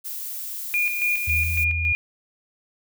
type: noise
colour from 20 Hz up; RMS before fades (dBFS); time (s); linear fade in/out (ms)
violet; -32; 0.04-1.65; 20
type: tone with tremolo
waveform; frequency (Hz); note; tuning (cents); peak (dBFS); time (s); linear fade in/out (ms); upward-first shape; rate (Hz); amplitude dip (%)
sine; 2427; D#7; -44; -19; 0.74-1.95; 0; square; 3.6; 50
type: tone with vibrato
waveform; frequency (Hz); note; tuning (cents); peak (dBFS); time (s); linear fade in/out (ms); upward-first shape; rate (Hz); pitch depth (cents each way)
sine; 82.41; E2; 0; -24; 1.27-1.93; 10; triangle; 19; 11
effects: none